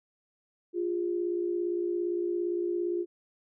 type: tone pair together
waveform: sine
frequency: 349.2 / 406.7 Hz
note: F4 / G#4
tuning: 0 / -36 cents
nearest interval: minor third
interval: 264 cents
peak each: -28 / -35 dBFS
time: 0.73-3.06 s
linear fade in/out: 50 ms
effects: none